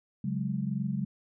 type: chord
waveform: sine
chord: C# suspended fourth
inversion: none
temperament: equal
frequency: 138.59 / 185 / 207.7 Hz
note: C#3 / F#3 / G#3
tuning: 0 / 0 / 0 cents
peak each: -33 dBFS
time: 0.24-1.05 s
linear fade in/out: 5 ms
effects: none